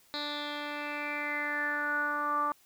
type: tone with low-pass filter sweep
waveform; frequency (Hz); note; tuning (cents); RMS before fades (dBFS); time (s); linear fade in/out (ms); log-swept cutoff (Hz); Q
10% pulse; 293.7; D4; 0; -33; 0.14-2.52; 0; 4000 to 1100; 7.8
effects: white hiss -63 dBFS RMS until 2.65 s